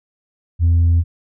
sine tone, 84.4 Hz, E2, 41 cents sharp, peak -8 dBFS, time 0.59-1.04 s, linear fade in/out 50 ms, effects tanh soft clip ceiling -9 dBFS

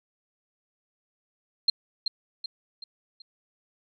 sine tone with echo, 4184 Hz, C8, 1 cent flat, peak -16 dBFS, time 1.68-1.7 s, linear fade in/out 5 ms, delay 380 ms, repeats 4, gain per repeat -7 dB, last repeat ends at 3.22 s, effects none

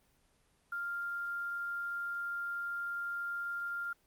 sine tone with quantisation, 1396.9 Hz, F6, in tune, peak -35 dBFS, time 0.72-3.93 s, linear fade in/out 5 ms, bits 10, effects pink hiss -71 dBFS RMS until 4.06 s + Opus 24 kbps

